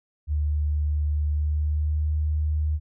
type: tone with pitch glide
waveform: sine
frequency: 74.6 to 76.26 Hz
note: D2 to D#2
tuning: +28 to -34 cents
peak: -21 dBFS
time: 0.27-2.8 s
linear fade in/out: 50 ms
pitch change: +38 cents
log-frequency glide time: 1.33-2.07 s
effects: none